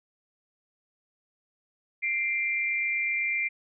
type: tone pair together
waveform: sine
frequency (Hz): 2093 / 2365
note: C7 / D7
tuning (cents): 0 / +12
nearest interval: major second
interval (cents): 212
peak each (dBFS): -28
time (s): 2.02-3.49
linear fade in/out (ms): 20
effects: none